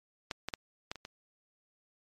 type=clicks; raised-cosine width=0.2 ms; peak=-17 / -17 / -17 / -19 / -27 / -25 dBFS; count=6; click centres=0.312 / 0.486 / 0.538 / 0.915 / 0.957 / 1.051 s; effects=MP3 64 kbps